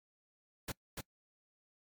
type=noise with echo; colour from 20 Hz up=pink; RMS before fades=-39 dBFS; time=0.68-0.72 s; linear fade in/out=5 ms; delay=290 ms; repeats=1; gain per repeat=-3 dB; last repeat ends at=1.01 s; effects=noise-tail reverb RT60 0.1 s tail -23 dB re dry + MP3 96 kbps